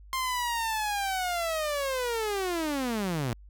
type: linear sweep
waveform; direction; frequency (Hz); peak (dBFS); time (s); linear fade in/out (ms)
sawtooth; down; 1058 to 110.6; -24; 0.13-3.33; 0
effects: added 50 Hz sine -47 dBFS peak until 3.49 s